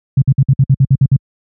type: tone bursts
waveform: sine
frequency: 134.5 Hz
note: C3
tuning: 48 cents sharp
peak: -5 dBFS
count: 10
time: 0.17-1.164 s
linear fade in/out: 5 ms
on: 49 ms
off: 56 ms
effects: high-pass 60 Hz 12 dB/octave